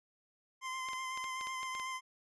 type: tone with vibrato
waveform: 25% pulse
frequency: 1040 Hz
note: C6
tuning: 11 cents flat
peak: -34 dBFS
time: 0.61-2.01 s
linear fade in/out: 50 ms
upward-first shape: sine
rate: 8 Hz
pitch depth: 18 cents each way
type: clicks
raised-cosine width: 0.2 ms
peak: -29 dBFS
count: 9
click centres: 0.887 / 0.933 / 1.175 / 1.242 / 1.411 / 1.471 / 1.631 / 1.751 / 1.798 s
effects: resampled to 22050 Hz